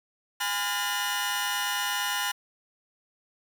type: tone cluster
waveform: sawtooth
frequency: 821 / 1009 / 1414 / 1806 / 2937 Hz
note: G#5 / B5 / F6 / A6 / F#7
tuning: -20 / +37 / +21 / +45 / -13 cents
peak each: -30 dBFS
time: 0.4-2.32 s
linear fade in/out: 10 ms
effects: 8-bit